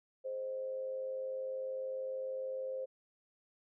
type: tone with amplitude modulation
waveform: sine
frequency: 523.3 Hz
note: C5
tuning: in tune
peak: -34 dBFS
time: 0.24-2.86 s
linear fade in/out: 20 ms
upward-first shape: sine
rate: 100 Hz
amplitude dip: 55%
effects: none